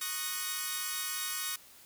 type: chord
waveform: 5% pulse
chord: D# minor seventh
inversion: third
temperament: equal with one note detuned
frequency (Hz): 1099.2 / 1244.5 / 1480 / 1864.7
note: C#6 / D#6 / F#6 / A#6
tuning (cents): -15 / 0 / 0 / 0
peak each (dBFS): -28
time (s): 0.01-1.56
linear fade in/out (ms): 5
effects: white hiss -56 dBFS RMS until 1.85 s